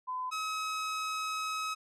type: tone pair in turn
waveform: sine / sawtooth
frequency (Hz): 1014 / 1277.6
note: B5 / D#6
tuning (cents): +45 / +45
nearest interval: major third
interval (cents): 400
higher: second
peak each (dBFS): -33 / -29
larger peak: second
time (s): 0.07-0.31 / 0.31-1.75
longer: second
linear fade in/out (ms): 20
effects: low-pass 9000 Hz 12 dB/octave